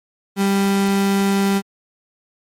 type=tone; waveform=35% pulse; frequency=197.2 Hz; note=G3; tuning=11 cents sharp; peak=-13 dBFS; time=0.36-1.62 s; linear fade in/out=50 ms; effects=MP3 64 kbps